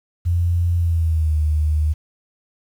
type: tone with pitch glide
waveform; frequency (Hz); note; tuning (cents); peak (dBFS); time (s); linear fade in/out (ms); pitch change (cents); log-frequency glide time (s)
sine; 86.4 to 76.53; F2 to D#2; -18 to -28; -15; 0.25-1.94; 20; -210; 0.76-1.38
effects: 8-bit